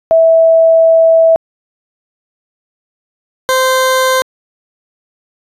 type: tone pair in turn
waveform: sine / 20% pulse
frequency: 654 / 519.1 Hz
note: E5 / C5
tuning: -14 / -14 cents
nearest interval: major third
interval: 400 cents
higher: first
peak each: -4 dBFS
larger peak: neither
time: 0.11-1.36 / 3.49-4.22 s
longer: first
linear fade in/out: 0 ms
effects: resampled to 32000 Hz